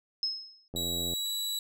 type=tone with exponential decay; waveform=sine; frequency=5170 Hz; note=E8; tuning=34 cents flat; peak=-25 dBFS; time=0.23-0.68 s; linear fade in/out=1 ms; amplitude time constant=97 ms
type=click train; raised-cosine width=2 ms; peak=-26 dBFS; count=35; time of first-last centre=0.74-1.135 s; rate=86 Hz
type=tone with pitch glide; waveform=sawtooth; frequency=3883 to 3917 Hz; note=B7 to B7; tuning=-30 to -15 cents; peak=-28 dBFS; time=0.76-1.59 s; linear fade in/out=2 ms; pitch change=+15 cents; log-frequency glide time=1.07-1.35 s
effects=none